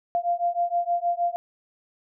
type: beating tone pair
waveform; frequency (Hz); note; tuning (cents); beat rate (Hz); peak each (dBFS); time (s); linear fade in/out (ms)
sine; 692 / 698.4; F5 / F5; -16 / 0; 6.4; -25; 0.15-1.36; 0
effects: none